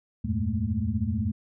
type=tone cluster; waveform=sine; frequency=82.4 / 95 / 111.6 / 209.5 / 224.7 Hz; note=E2 / F#2 / A2 / G#3 / A3; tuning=0 / +46 / +25 / +15 / +37 cents; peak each=-31 dBFS; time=0.24-1.32 s; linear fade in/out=10 ms; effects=none